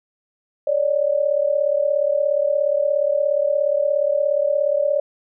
sine tone pair together, 560 / 597 Hz, C#5 / D5, +18 / +28 cents, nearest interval minor second, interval 110 cents, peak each -19 dBFS, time 0.67-5 s, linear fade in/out 5 ms, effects none

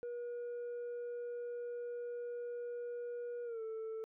sine tone with pitch glide, 480.5 to 443.2 Hz, B4 to A4, -48 to +13 cents, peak -37 dBFS, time 0.03-4.04 s, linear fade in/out 0 ms, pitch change -139 cents, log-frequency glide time 3.44-3.62 s, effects tanh soft clip ceiling -39 dBFS

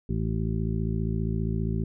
harmonic tone, 55 Hz, A1, in tune, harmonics 1 / 2 / 3 / 4 / 6 / 7, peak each -30 / -30 / -30 / -33 / -40 / -38 dBFS, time 0.09-1.84 s, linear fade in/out 5 ms, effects none

